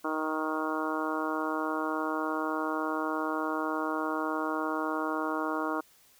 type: harmonic tone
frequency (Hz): 156.6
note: D#3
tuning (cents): +11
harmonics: 2 / 3 / 4 / 5 / 6 / 7 / 8 / 9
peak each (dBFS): -33 / -38 / -38 / -40 / -38 / -36 / -39 / -38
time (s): 0.04-5.81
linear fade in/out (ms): 10
effects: white hiss -61 dBFS RMS until 6.19 s